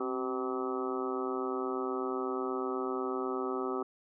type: harmonic tone with a mistuned harmonic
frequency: 128.2 Hz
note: C3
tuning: 35 cents flat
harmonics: 2 / 3 / 4 / 5 / 6 / 7 / 8 / 9 / 10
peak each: -38 / -34 / -43 / -47 / -43 / -48 / -49 / -41 / -41 dBFS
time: 0-3.83 s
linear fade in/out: 5 ms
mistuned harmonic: 2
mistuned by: +53 cents
effects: none